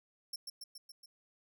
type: tone with echo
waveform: sawtooth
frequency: 5410 Hz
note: E8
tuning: 44 cents sharp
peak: -36 dBFS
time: 0.33-0.36 s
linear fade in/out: 5 ms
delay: 140 ms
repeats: 5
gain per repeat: -3 dB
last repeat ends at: 1.06 s
effects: none